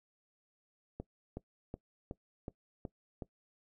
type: click train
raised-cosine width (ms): 2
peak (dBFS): -27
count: 7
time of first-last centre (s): 1-3.222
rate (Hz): 2.7
effects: noise-tail reverb RT60 0.1 s tail -20 dB re dry